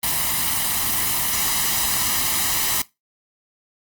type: noise with comb filter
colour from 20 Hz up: white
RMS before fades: -21 dBFS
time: 0.03-2.82 s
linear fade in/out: 5 ms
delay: 1 ms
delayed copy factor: +0.6
effects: noise-tail reverb RT60 0.2 s tail -20 dB re dry + Opus 32 kbps